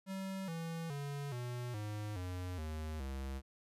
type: tone with pitch steps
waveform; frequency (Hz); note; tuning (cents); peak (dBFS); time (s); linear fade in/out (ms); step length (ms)
square; 192 / 165.23 / 142.19 / 122.36 / 105.3 / 90.61 / 77.98 / 67.1; G3 / E3 / C#3 / B2 / G#2 / F#2 / D#2 / C2; -36 / +4 / +44 / -16 / +24 / -36 / +4 / +44; -40; 0.06-3.42; 50; 420
effects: resampled to 32000 Hz